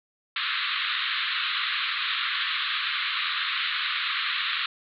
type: band-pass noise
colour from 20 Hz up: white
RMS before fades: -28 dBFS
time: 0.36-4.66 s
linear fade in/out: 2 ms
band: 1100 to 4100 Hz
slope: 96 dB/octave
effects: none